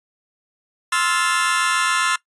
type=chord; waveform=sawtooth; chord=F major seventh; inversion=second; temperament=just; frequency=1047.7 / 1309.6 / 1396.9 / 1746.1 Hz; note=C6 / E6 / F6 / A6; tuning=+2 / -12 / 0 / -14 cents; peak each=-19 dBFS; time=0.92-2.16 s; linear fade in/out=5 ms; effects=noise-tail reverb RT60 0.1 s tail -19 dB re dry + resampled to 24000 Hz